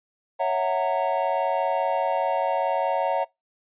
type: chord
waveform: triangle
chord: F# dominant seventh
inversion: second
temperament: equal with one note detuned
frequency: 554.4 / 659.3 / 740 / 922.2 Hz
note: C#5 / E5 / F#5 / A#5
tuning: 0 / 0 / 0 / -19 cents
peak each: -25 dBFS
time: 0.39-3.25 s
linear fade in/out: 20 ms
effects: noise-tail reverb RT60 0.2 s tail -25 dB re dry + resampled to 8000 Hz